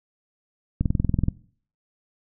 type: click train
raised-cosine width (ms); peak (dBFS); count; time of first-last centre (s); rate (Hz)
5; -9; 11; 0.81-1.284; 21.1
effects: noise-tail reverb RT60 0.5 s tail -20 dB re dry